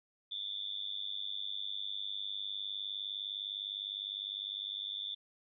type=tone with amplitude modulation; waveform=sine; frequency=3520 Hz; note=A7; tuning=in tune; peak=-33 dBFS; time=0.31-5.15 s; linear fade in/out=10 ms; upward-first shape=sine; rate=99.8 Hz; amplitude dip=100%; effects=none